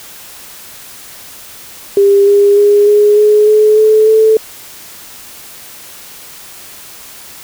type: tone with pitch steps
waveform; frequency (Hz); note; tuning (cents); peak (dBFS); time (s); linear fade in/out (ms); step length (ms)
sine; 399.7 / 405 / 410.5 / 416 / 421.5 / 427.2 / 432.9 / 438.7; G4 / G#4 / G#4 / G#4 / G#4 / G#4 / A4 / A4; +34 / -43 / -20 / +3 / +26 / +49 / -28 / -5; -4; 1.97-4.37; 2; 300
effects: white hiss -33 dBFS RMS until 7.43 s